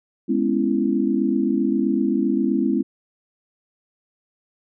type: chord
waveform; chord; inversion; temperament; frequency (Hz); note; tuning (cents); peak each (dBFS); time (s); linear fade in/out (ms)
sine; C# minor seventh; second; just; 207.9 / 249.5 / 277.2 / 332.6; G#3 / B3 / C#4 / E4; +2 / +18 / 0 / +16; -23; 0.28-2.83; 20
effects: none